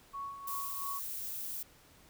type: tone with tremolo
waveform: sine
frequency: 1112 Hz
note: C#6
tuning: 5 cents sharp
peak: -37 dBFS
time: 0.13-1 s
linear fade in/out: 20 ms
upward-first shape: sine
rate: 2.9 Hz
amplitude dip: 60%
type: noise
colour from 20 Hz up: violet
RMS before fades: -40 dBFS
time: 0.47-1.63 s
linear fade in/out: 5 ms
effects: pink hiss -61 dBFS RMS until 2.09 s